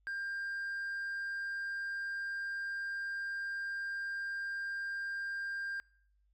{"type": "tone with hard clipping", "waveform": "triangle", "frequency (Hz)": 1596, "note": "G6", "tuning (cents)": 31, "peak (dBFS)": -35, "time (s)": [0.07, 5.8], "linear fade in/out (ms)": 0, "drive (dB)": 1, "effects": ["noise-tail reverb RT60 0.7 s tail -26 dB re dry", "added 50 Hz sine -69 dBFS peak until 6.33 s"]}